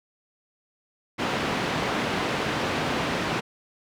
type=band-pass noise; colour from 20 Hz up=pink; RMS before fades=-27 dBFS; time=1.18-3.41 s; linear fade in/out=20 ms; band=150 to 3200 Hz; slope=12 dB/octave; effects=none